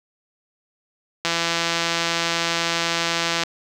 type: click train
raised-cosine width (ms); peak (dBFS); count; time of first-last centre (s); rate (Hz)
0.2; -4; 368; 1.25-3.435; 168
effects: high-pass 100 Hz 12 dB/octave + 7-bit